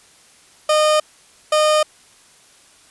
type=tone bursts at uneven times; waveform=30% pulse; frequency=612 Hz; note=D#5; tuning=29 cents flat; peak=-10 dBFS; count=2; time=0.69-1 / 1.52-1.83 s; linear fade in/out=5 ms; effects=white hiss -50 dBFS RMS until 2.9 s + resampled to 24000 Hz